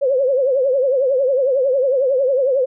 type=tone with vibrato; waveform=sine; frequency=530 Hz; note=C5; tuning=22 cents sharp; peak=-13 dBFS; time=0.01-2.66 s; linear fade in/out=20 ms; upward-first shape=triangle; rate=11 Hz; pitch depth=140 cents each way; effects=none